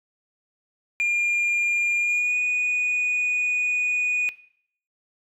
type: tone with pitch glide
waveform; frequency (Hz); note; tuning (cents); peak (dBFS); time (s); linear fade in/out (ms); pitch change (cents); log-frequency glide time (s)
sine; 2407 to 2469; D7 to D#7; +42 to -14; -17; 1-4.29; 0; +44; 1.99-2.36
effects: noise-tail reverb RT60 0.6 s tail -19 dB re dry + tanh soft clip ceiling -19 dBFS